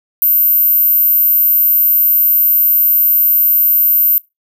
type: tone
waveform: sine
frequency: 13580 Hz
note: G#9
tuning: 37 cents sharp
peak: -8 dBFS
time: 0.22-4.18 s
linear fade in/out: 0 ms
effects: noise-tail reverb RT60 0.2 s tail -25 dB re dry